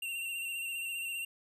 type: tone with vibrato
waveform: square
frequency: 2748 Hz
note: F7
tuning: 29 cents flat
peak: -36 dBFS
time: 0.02-1.25 s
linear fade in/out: 5 ms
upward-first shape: square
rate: 15 Hz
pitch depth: 24 cents each way
effects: none